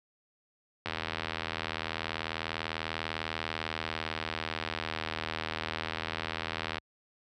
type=click train; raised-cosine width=0.3 ms; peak=-16 dBFS; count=476; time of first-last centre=0.86-6.783 s; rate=80.2 Hz; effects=high-pass 60 Hz 12 dB/octave